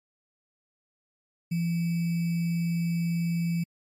sine tone with sample-and-hold, 169.2 Hz, E3, 45 cents sharp, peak -24 dBFS, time 1.51-3.64 s, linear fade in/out 10 ms, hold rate 2450 Hz, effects MP3 64 kbps

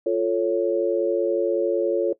sine chord, F augmented, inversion none, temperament equal, 349.2 / 440 / 554.4 Hz, F4 / A4 / C#5, 0 / 0 / 0 cents, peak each -23 dBFS, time 0.06-2.13 s, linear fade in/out 5 ms, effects noise-tail reverb RT60 0.1 s tail -18 dB re dry

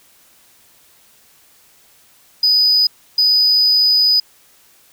sine tone bursts at uneven times, 4978 Hz, D#8, in tune, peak -8 dBFS, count 2, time 2.43-2.87 / 3.18-4.2 s, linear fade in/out 5 ms, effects tanh soft clip ceiling -8 dBFS + white hiss -51 dBFS RMS until 4.92 s

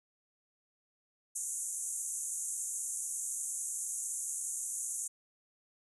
pink band-pass noise, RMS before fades -38 dBFS, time 1.35-5.08 s, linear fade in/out 10 ms, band 6400 to 11000 Hz, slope 96 dB/octave, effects none

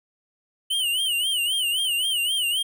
square tone with vibrato, 2984 Hz, F#7, 14 cents sharp, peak -22 dBFS, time 0.7-2.63 s, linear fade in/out 10 ms, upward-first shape sine, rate 3.8 Hz, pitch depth 130 cents each way, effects none

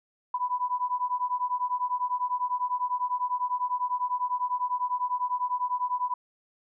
sine beating tone pair, 987.8 / 997.8 Hz, B5 / B5, 0 / +17 cents, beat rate 10 Hz, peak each -29 dBFS, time 0.34-6.14 s, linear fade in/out 5 ms, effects none

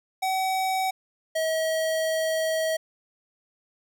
square tone pair in turn, 758 / 639.8 Hz, F#5 / D#5, +42 / +48 cents, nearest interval minor third, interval 294 cents, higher first, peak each -24 dBFS, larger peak neither, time 0.22-0.91 / 1.35-2.77 s, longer second, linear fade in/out 10 ms, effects none

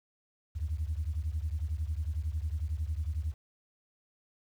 sine beating tone pair, 73.6 / 84.6 Hz, D2 / E2, +4 / +45 cents, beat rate 11 Hz, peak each -32 / -34 dBFS, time 0.55-3.34 s, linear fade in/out 20 ms, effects tanh soft clip ceiling -24 dBFS + 10-bit

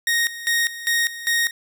sawtooth tone with tremolo, 1864.7 Hz, A#6, in tune, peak -14 dBFS, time 0.07-1.51 s, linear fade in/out 2 ms, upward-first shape square, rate 2.5 Hz, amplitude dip 80%, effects none

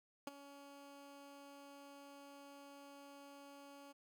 15% pulse tone with ADSR envelope, 281.5 Hz, C#4, 27 cents sharp, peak -34 dBFS, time 0.27-3.93 s, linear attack 4 ms, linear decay 20 ms, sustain -15 dB, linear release 18 ms, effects none

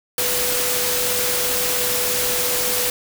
sine tone in noise, 493.9 Hz, B4, in tune, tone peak -27 dBFS, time 0.18-2.9 s, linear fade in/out 2 ms, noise white, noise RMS -21 dBFS, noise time 0.18-2.9 s, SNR -9 dB, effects none

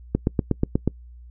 click train, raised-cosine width 3 ms, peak -6 dBFS, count 7, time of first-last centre 0.15-0.876 s, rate 8.26 Hz, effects noise-tail reverb RT60 0.1 s tail -25 dB re dry + added 60 Hz sine -41 dBFS peak until 1.3 s

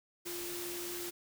sine tone in noise, 349.2 Hz, F4, in tune, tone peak -42 dBFS, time 0.25-1.11 s, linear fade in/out 20 ms, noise white, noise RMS -42 dBFS, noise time 0.25-1.11 s, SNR -3 dB, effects none

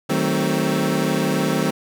25% pulse chord, D# diminished seventh, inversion none, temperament equal with one note detuned, 155.56 / 188.78 / 220 / 261.6 Hz, D#3 / F#3 / A3 / C4, 0 / +35 / 0 / 0 cents, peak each -20 / -20 / -21 / -20 dBFS, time 0.09-1.71 s, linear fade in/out 10 ms, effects none

